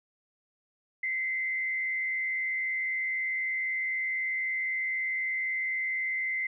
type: tone with frequency modulation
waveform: sine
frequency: 2065 Hz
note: C7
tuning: 23 cents flat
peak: -28 dBFS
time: 1.03-6.47 s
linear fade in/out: 5 ms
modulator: 96.1 Hz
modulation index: 0.53
effects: none